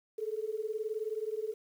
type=beating tone pair; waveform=sine; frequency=424.9 / 443.9 Hz; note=G#4 / A4; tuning=+40 / +15 cents; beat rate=19 Hz; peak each=-36 / -36 dBFS; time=0.18-1.54 s; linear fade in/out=10 ms; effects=10-bit